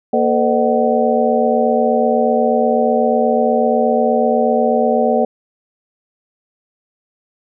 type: tone cluster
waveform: sine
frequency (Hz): 234.5 / 441.8 / 510 / 605 / 750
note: A#3 / A4 / C5 / D#5 / F#5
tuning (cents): +11 / +7 / -44 / -49 / +23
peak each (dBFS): -18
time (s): 0.13-5.25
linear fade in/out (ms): 5
effects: none